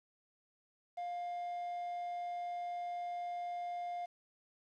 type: tone with quantisation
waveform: triangle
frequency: 704 Hz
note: F5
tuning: 14 cents sharp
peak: -36 dBFS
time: 0.97-4.06 s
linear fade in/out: 10 ms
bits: 10
effects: low-pass 6000 Hz 12 dB/octave